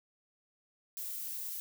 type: noise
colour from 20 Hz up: violet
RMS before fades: -40 dBFS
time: 0.97-1.6 s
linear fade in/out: 0 ms
effects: none